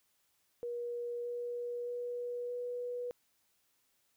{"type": "tone with pitch steps", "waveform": "sine", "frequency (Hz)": [478.7, 482, 485.4, 488.8], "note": ["A#4", "B4", "B4", "B4"], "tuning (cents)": [46, -42, -30, -18], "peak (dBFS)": -36, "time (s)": [0.63, 3.11], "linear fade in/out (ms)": 0, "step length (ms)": 620, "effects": ["white hiss -75 dBFS RMS until 4.16 s"]}